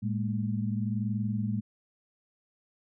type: tone cluster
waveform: sine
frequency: 111.6 / 204.7 / 225.7 Hz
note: A2 / G#3 / A3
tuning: +25 / -25 / +44 cents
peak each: -31 / -31 / -35 dBFS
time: 0.02-1.61 s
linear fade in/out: 20 ms
effects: none